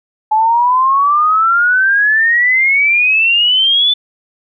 sine exponential sweep, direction up, 854 to 3520 Hz, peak -8 dBFS, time 0.31-3.94 s, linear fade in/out 10 ms, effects none

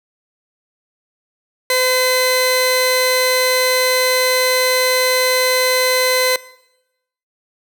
sawtooth tone pair together, 510 / 2040 Hz, C5 / C7, -44 / -44 cents, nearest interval 2 octaves, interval 2400 cents, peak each -12 dBFS, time 1.7-6.36 s, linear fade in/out 2 ms, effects noise-tail reverb RT60 0.9 s tail -20 dB re dry

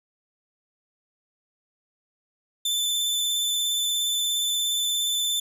sawtooth tone with vibrato, 3526 Hz, A7, 3 cents sharp, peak -20 dBFS, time 2.65-5.4 s, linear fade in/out 5 ms, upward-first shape sine, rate 17 Hz, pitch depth 22 cents each way, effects none

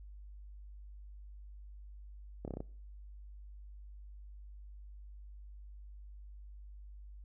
slowing click train, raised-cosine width 2 ms, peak -27 dBFS, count 6, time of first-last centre 2.45-2.605 s, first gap 28 ms, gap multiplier 1.05, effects noise-tail reverb RT60 0.5 s tail -23 dB re dry + added 50 Hz sine -48 dBFS peak until 7.24 s

